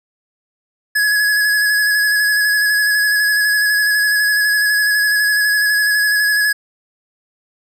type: tone with vibrato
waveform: square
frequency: 1684 Hz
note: G#6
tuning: 24 cents sharp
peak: -13 dBFS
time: 0.95-6.53 s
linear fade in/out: 10 ms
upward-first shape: square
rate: 12 Hz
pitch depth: 20 cents each way
effects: none